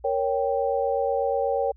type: chord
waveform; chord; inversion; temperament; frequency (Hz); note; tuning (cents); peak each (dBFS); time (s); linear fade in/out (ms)
sine; G diminished; first; equal; 466.2 / 554.4 / 784; Bb4 / Db5 / G5; 0 / 0 / 0; -26 / -25 / -27; 0.04-1.72; 10
effects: added 60 Hz sine -48 dBFS peak until 1.76 s